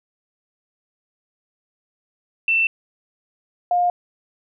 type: tone pair in turn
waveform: sine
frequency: 2677 / 709 Hz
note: E7 / F5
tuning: +26 / +26 cents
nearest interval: octave + major seventh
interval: 2300 cents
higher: first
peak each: -15 dBFS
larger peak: neither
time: 2.48-2.67 / 3.71-3.9 s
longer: neither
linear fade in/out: 2 ms
effects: none